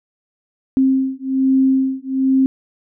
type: beating tone pair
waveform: sine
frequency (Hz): 264.5 / 265.7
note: C4 / C4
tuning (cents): +19 / +27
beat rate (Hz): 1.2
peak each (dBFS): -16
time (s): 0.77-2.46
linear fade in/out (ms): 0
effects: none